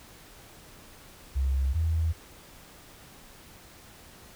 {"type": "tone pair in turn", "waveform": "sine", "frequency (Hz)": [67, 80.97], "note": ["C2", "E2"], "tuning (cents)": [42, -30], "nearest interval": "minor third", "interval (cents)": 328, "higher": "second", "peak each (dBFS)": -23, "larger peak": "neither", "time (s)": [[1.35, 1.74], [1.74, 2.13]], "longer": "neither", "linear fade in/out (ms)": 20, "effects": ["pink hiss -51 dBFS RMS until 4.35 s"]}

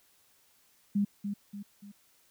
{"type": "tone with echo", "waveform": "sine", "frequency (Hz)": 202.6, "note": "G#3", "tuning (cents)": -43, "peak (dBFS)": -24, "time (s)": [0.95, 1.05], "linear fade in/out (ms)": 10, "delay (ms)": 290, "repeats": 3, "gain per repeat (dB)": -7, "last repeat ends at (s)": 1.92, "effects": ["white hiss -66 dBFS RMS until 2.3 s"]}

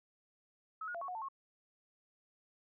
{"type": "tone with pitch steps", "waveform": "sine", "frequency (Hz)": [1287, 1440, 682, 1110, 729, 888, 1086], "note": ["E6", "F#6", "F5", "C#6", "F#5", "A5", "C#6"], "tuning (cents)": [-42, -47, -41, 2, -26, 16, -36], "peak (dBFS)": -39, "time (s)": [0.81, 1.286], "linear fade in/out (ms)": 5, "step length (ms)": 68, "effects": []}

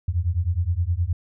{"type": "beating tone pair", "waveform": "sine", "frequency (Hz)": [82.41, 92.01], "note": ["E2", "F#2"], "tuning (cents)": [0, -9], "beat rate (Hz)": 9.6, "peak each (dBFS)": -23, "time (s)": [0.08, 1.13], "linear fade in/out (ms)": 5, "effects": []}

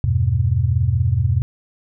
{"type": "chord", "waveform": "sine", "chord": "E minor", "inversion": "none", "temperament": "just", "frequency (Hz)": [82.41, 98.89, 123.61], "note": ["E2", "G2", "B2"], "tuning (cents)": [0, 16, 2], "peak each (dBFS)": [-20, -19, -18], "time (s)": [0.04, 1.42], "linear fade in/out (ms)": 0, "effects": []}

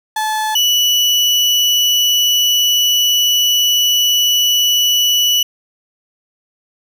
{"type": "tone pair in turn", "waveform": "35% pulse", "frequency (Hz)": [865, 2954], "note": ["A5", "F#7"], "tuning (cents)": [-30, -3], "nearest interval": "octave + major sixth", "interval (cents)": 2127, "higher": "second", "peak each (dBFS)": [-14, -9], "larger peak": "second", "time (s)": [[0.16, 0.55], [0.55, 5.43]], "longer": "second", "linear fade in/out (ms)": 5, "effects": []}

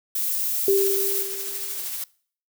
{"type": "noise", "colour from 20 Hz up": "violet", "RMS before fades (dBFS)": -25, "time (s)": [0.15, 1.23], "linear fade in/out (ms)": 5}
{"type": "tone with exponential decay", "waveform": "sine", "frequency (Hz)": 393.2, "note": "G4", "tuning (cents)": 5, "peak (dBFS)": -15, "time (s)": [0.68, 1.88], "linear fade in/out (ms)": 2, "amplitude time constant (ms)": 260}
{"type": "noise with tremolo", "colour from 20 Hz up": "blue", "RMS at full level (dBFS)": -29, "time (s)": [0.77, 2.04], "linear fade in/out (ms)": 2, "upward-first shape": "triangle", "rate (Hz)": 13, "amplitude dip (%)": 35}
{"effects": ["noise-tail reverb RT60 0.5 s tail -23 dB re dry"]}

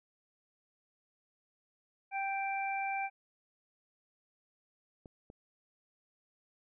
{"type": "harmonic tone", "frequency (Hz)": 784, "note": "G5", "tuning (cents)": 0, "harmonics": [1, 2, 3], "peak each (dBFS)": [-34, -45, -38], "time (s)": [2.11, 3.1], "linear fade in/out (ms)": 50}
{"type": "clicks", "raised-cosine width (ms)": 2, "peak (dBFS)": -37, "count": 2, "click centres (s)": [5.058, 5.301]}
{"effects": []}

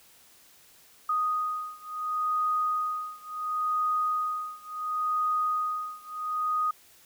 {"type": "beating tone pair", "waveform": "sine", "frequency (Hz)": [1243, 1243.71], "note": ["D#6", "D#6"], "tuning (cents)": [-2, -1], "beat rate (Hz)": 0.71, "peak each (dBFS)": [-29, -30], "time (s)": [1.09, 6.71], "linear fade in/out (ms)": 5, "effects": ["white hiss -57 dBFS RMS until 7.05 s"]}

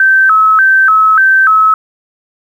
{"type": "tone with vibrato", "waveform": "sine", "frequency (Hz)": 1416, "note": "F6", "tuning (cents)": 23, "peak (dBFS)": -4, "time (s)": [0, 1.74], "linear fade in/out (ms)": 2, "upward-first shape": "square", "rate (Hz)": 1.7, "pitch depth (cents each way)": 160, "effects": ["7-bit"]}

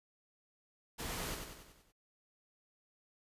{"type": "noise with echo", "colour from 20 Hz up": "pink", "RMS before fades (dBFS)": -41, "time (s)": [0.98, 1.36], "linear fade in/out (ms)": 20, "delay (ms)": 94, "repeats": 6, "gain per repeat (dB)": -5, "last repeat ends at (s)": 1.924, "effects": ["resampled to 32000 Hz"]}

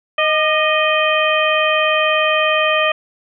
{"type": "harmonic tone with a mistuned harmonic", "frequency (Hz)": 622.3, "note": "D#5", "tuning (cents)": 0, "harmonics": [1, 2, 3, 4, 5], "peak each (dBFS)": [-17, -19, -21, -19, -22], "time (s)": [0.18, 2.92], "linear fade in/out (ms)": 5, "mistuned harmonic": 2, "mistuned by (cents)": -48, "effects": []}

